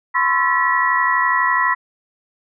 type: tone cluster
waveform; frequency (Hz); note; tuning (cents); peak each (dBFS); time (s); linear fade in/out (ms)
sine; 1012 / 1084 / 1330 / 1746 / 1935; B5 / C#6 / E6 / A6 / B6; +42 / -39 / +15 / -14 / -36; -18 / -22 / -24 / -27 / -18; 0.14-1.75; 20
effects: none